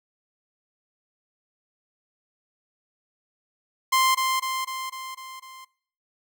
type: tone with echo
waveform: sawtooth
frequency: 1046.5 Hz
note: C6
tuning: in tune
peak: -14 dBFS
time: 3.92-4.15 s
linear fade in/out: 10 ms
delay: 250 ms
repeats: 6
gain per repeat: -4 dB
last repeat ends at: 5.65 s
effects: noise-tail reverb RT60 0.6 s tail -23 dB re dry